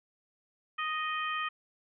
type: harmonic tone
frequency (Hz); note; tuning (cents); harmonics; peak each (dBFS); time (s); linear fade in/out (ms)
622.3; D#5; 0; 2 / 3 / 4 / 5; -33 / -37 / -39 / -41; 0.78-1.49; 10
effects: none